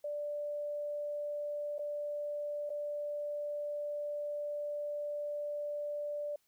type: tone with dropouts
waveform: sine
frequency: 587.3 Hz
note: D5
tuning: in tune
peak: -35 dBFS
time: 0.04-6.36 s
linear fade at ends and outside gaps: 5 ms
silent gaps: 1.783-1.791 / 2.695-2.701 s
effects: white hiss -75 dBFS RMS until 6.47 s

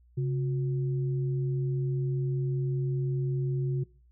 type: tone pair together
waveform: sine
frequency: 135 / 360.4 Hz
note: C#3 / F#4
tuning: -45 / -45 cents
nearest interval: octave + perfect fourth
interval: 1700 cents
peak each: -26 / -37 dBFS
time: 0.17-3.84 s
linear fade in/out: 10 ms
effects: noise-tail reverb RT60 0.4 s tail -22 dB re dry + added 60 Hz sine -57 dBFS peak until 4.11 s

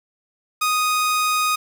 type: tone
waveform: sawtooth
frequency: 1244.5 Hz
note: D#6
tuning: in tune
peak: -14 dBFS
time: 0.61-1.56 s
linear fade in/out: 10 ms
effects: 7-bit

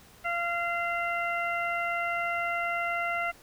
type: harmonic tone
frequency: 689 Hz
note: F5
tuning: 24 cents flat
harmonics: 1 / 2 / 3 / 4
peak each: -32 / -32 / -32 / -39 dBFS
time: 0.24-3.32 s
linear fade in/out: 20 ms
effects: pink hiss -55 dBFS RMS until 3.42 s

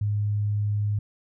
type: tone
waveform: sine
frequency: 103.83 Hz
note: G#2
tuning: in tune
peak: -22 dBFS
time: 0.01-0.99 s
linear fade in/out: 5 ms
effects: none

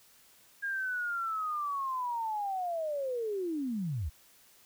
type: linear sweep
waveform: sine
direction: down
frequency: 1630 to 61.74 Hz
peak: -31 dBFS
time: 0.62-4.1 s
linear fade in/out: 20 ms
effects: white hiss -61 dBFS RMS until 4.65 s

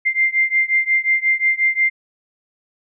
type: beating tone pair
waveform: sine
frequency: 2093 / 2098.6 Hz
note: C7 / C7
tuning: 0 / +5 cents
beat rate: 5.6 Hz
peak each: -17 / -18 dBFS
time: 0.05-1.9 s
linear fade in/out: 20 ms
effects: none

